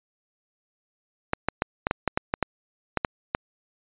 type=clicks; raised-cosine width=0.5 ms; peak=-7 dBFS; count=12; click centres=1.334 / 1.486 / 1.621 / 1.869 / 1.911 / 2.077 / 2.175 / 2.339 / 2.427 / 2.973 / 3.048 / 3.349 s; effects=resampled to 8000 Hz